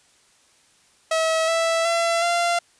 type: tone with pitch steps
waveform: sawtooth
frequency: 645 / 659.7 / 674.7 / 690.1 Hz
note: E5 / E5 / E5 / F5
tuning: -38 / +1 / +40 / -21 cents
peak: -15 dBFS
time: 1.11-2.59 s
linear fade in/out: 5 ms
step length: 370 ms
effects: white hiss -58 dBFS RMS until 2.79 s + resampled to 22050 Hz